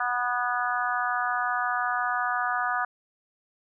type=harmonic tone with a mistuned harmonic; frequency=245.6 Hz; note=B3; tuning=9 cents flat; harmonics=3 / 4 / 5 / 6 / 7; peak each=-30 / -33 / -29 / -30 / -34 dBFS; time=0-2.85 s; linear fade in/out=5 ms; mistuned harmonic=7; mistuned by=-20 cents; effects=none